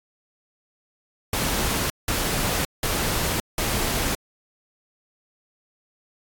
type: noise bursts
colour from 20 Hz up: pink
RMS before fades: -24 dBFS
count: 4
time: 1.33-4.15 s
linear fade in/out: 2 ms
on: 570 ms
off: 180 ms
effects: AAC 64 kbps